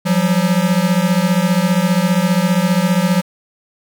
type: beating tone pair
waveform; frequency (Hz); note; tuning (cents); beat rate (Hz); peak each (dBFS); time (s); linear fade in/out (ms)
square; 173.8 / 188.8; F3 / F#3; -8 / +35; 15; -16; 0.05-3.22; 20
effects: none